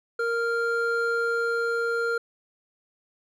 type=tone pair together; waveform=triangle; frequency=465.2 / 1395 Hz; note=A#4 / F6; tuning=-4 / -2 cents; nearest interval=octave + perfect fifth; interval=1902 cents; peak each=-24 dBFS; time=0.19-2.18 s; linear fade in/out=5 ms; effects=none